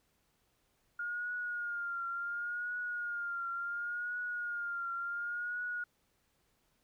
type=tone with vibrato; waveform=sine; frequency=1419 Hz; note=F6; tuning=27 cents sharp; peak=-35 dBFS; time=0.99-5.84 s; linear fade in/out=5 ms; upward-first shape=triangle; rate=0.7 Hz; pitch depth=56 cents each way; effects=pink hiss -75 dBFS RMS until 6.83 s